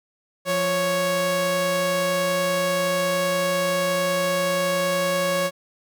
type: tone pair together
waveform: sawtooth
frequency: 174.61 / 554.4 Hz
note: F3 / C#5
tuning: 0 / 0 cents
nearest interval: octave + minor sixth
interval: 2000 cents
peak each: -25 / -17 dBFS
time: 0.45-5.51 s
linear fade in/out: 50 ms
effects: none